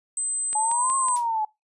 sine tone, 8160 Hz, C9, 44 cents flat, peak -24 dBFS, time 0.17-1.16 s, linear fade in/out 2 ms
click train, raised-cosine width 0.2 ms, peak -22 dBFS, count 4, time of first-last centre 0.53-1.085 s, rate 5.41 Hz
sine exponential two-way sweep, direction up then down, 845 to 1080 to 846 Hz, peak -22 dBFS, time 0.55-1.45 s, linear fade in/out 5 ms, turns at 0.96 s
blue noise with exponential decay, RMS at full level -32 dBFS, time 1.16-1.3 s, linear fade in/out 1 ms, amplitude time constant 29 ms
effects noise-tail reverb RT60 0.2 s tail -23 dB re dry + resampled to 24000 Hz

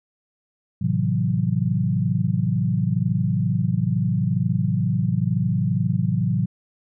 sine chord, F# half-diminished seventh, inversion first, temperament equal with one note detuned, 110 / 130.81 / 162.83 / 185 Hz, A2 / C3 / E3 / F#3, 0 / 0 / -21 / 0 cents, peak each -24 dBFS, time 0.81-6.46 s, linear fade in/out 10 ms, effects none

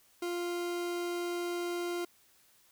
40% pulse tone, 349.2 Hz, F4, in tune, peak -32 dBFS, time 0.22-2.05 s, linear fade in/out 5 ms, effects white hiss -65 dBFS RMS until 2.71 s

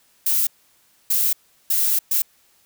violet noise bursts at uneven times, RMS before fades -19 dBFS, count 4, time 0.26-0.47 / 1.1-1.33 / 1.7-1.99 / 2.11-2.22 s, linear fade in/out 5 ms, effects white hiss -59 dBFS RMS until 2.65 s

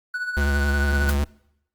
triangle tone with tremolo, 1478 Hz, F#6, 2 cents flat, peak -21 dBFS, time 0.14-1.1 s, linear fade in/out 2 ms, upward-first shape triangle, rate 15 Hz, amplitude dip 65%
square tone with vibrato, 71.1 Hz, C#2, 45 cents sharp, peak -20 dBFS, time 0.37-1.24 s, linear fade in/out 0 ms, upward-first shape sine, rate 11 Hz, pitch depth 36 cents each way
white noise with exponential decay, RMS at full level -27 dBFS, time 1.09-1.2 s, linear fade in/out 0 ms, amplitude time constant 22 ms
effects noise-tail reverb RT60 0.8 s tail -24 dB re dry + Opus 24 kbps

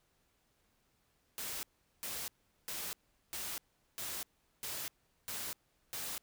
white noise bursts, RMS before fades -41 dBFS, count 8, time 1.38-6.18 s, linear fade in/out 0 ms, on 250 ms, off 400 ms, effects pink hiss -75 dBFS RMS until 6.22 s

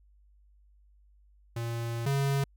square tone pair in turn, 116.54 / 138.59 Hz, A#2 / C#3, 0 / 0 cents, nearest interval minor third, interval 300 cents, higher second, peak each -32 / -26 dBFS, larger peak second, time 1.56-2.06 / 2.06-2.44 s, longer first, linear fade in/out 5 ms, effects added 50 Hz sine -58 dBFS peak until 2.56 s

